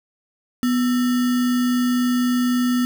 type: tone with sample-and-hold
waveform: sine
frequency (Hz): 246.9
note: B3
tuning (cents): 0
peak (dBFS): -16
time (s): 0.63-2.85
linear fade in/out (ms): 0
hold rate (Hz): 1575
effects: none